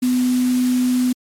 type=tone in noise; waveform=sine; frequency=250.8 Hz; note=B3; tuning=27 cents sharp; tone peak=-14 dBFS; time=0.02-1.13 s; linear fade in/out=10 ms; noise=white; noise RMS=-31 dBFS; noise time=0.02-1.13 s; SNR=+14 dB; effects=low-pass 12000 Hz 12 dB/octave + MP3 96 kbps